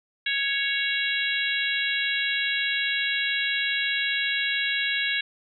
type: harmonic tone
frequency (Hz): 554.4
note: C#5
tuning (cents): 0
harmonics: 3 / 4 / 5 / 6 / 7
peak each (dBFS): -28 / -29 / -30 / -31 / -31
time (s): 0.26-5.21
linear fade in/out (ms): 5
effects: none